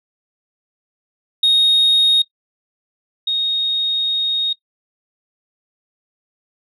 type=tone pair in turn; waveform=sine; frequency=3729 / 3729 Hz; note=A#7 / A#7; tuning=0 / 0 cents; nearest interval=unison; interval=0 cents; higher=neither; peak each=-8 / -15 dBFS; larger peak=first; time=1.43-2.22 / 3.27-4.53 s; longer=second; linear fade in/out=5 ms; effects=noise-tail reverb RT60 0.1 s tail -22 dB re dry + tanh soft clip ceiling -8 dBFS